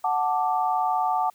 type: chord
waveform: sine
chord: D major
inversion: first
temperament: equal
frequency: 740 / 880 / 1174.7 Hz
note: F#5 / A5 / D6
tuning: 0 / 0 / 0 cents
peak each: -24 / -25 / -28 dBFS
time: 0.04-1.3 s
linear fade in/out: 5 ms
effects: white hiss -60 dBFS RMS until 1.34 s

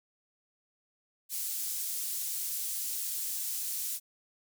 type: high-pass noise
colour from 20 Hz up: pink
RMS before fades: -35 dBFS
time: 1.29-4 s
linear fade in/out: 50 ms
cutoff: 8200 Hz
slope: 12 dB/octave
effects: none

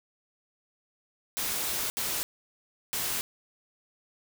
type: noise bursts at uneven times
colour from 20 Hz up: white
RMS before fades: -31 dBFS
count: 3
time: 1.37-1.9 / 1.97-2.23 / 2.93-3.21 s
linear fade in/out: 0 ms
effects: none

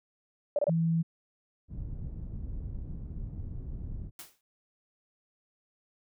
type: tone bursts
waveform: sine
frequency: 583 Hz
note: D5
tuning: 13 cents flat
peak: -23 dBFS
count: 3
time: 0.56-0.696 s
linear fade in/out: 2 ms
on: 28 ms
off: 26 ms
type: tone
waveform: sine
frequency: 164.81 Hz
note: E3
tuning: in tune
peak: -24 dBFS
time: 0.68-1.03 s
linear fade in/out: 20 ms
type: low-pass noise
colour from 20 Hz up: pink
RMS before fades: -38 dBFS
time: 1.68-4.11 s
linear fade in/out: 50 ms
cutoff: 140 Hz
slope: 12 dB/octave
type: noise with exponential decay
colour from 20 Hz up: white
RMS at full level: -41 dBFS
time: 4.19-4.41 s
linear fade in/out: 2 ms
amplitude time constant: 47 ms
effects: none

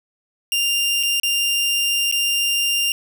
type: tone with dropouts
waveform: sawtooth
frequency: 2794 Hz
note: F7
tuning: in tune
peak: -14 dBFS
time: 0.52-2.92 s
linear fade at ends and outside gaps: 1 ms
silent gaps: 1.029-1.033 / 1.199-1.233 / 2.114-2.124 s
effects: none

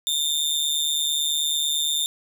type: tone with amplitude modulation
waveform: sawtooth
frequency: 3608 Hz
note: A7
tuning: 43 cents sharp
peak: -15 dBFS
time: 0.07-2.06 s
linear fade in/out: 0 ms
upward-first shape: sine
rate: 149 Hz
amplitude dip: 75%
effects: none

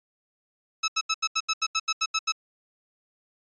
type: tone bursts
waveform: 10% pulse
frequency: 1300 Hz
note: E6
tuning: 24 cents flat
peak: -14 dBFS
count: 12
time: 0.83-2.322 s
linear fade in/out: 10 ms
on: 51 ms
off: 80 ms
effects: resampled to 16000 Hz

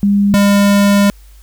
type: tone pair in turn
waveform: sine / square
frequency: 201.6 / 201.6 Hz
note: G3 / G3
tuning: +49 / +49 cents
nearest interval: unison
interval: 0 cents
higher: neither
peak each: -8 dBFS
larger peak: neither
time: 0.03-0.34 / 0.34-1.1 s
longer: second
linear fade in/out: 0 ms
effects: added 50 Hz sine -37 dBFS peak until 1.42 s + white hiss -50 dBFS RMS until 1.42 s

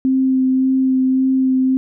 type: tone with vibrato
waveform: sine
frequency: 261.6 Hz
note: C4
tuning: in tune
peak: -12 dBFS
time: 0.05-1.77 s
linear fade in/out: 0 ms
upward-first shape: sine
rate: 1.8 Hz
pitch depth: 12 cents each way
effects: none

